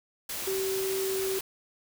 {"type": "tone in noise", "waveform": "sine", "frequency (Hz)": 384.1, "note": "G4", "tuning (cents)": -35, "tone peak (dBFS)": -28, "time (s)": [0.47, 1.39], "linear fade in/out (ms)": 5, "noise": "white", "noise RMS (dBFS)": -35, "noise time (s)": [0.29, 1.41], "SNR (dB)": 4, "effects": []}